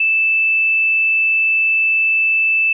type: tone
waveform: sine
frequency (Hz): 2637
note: E7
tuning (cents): 0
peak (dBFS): -12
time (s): 0-2.73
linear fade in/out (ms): 5
effects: none